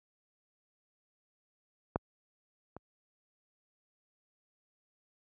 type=clicks; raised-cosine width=1 ms; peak=-15 / -30 dBFS; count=2; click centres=1.959 / 2.766 s; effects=high-pass 60 Hz 12 dB/octave